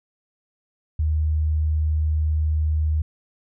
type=tone; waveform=sine; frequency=77.3 Hz; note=D#2; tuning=11 cents flat; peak=-18 dBFS; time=0.99-3.02 s; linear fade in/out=5 ms; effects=none